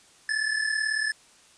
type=tone pair together; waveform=square; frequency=1721.8 / 1760 Hz; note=A6 / A6; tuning=-38 / 0 cents; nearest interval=unison; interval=38 cents; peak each=-27 / -30 dBFS; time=0.29-1.12 s; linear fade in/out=2 ms; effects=white hiss -56 dBFS RMS until 1.57 s + resampled to 22050 Hz